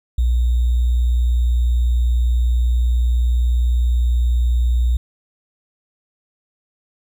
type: tone with sample-and-hold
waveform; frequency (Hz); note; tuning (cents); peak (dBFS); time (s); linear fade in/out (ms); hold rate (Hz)
sine; 60.2; B1; -44; -13; 0.18-4.97; 5; 3675
effects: none